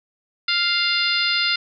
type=harmonic tone with a mistuned harmonic; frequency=698.5 Hz; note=F5; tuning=in tune; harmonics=2 / 3 / 4 / 5 / 6 / 7; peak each=-25 / -25 / -25 / -25 / -25 / -25 dBFS; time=0.48-1.56 s; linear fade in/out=5 ms; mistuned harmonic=5; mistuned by=+30 cents; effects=none